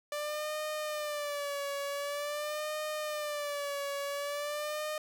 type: tone with vibrato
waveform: sawtooth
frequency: 587.3 Hz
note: D5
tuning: in tune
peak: -30 dBFS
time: 0.12-4.98 s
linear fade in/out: 2 ms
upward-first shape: sine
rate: 0.46 Hz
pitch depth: 72 cents each way
effects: none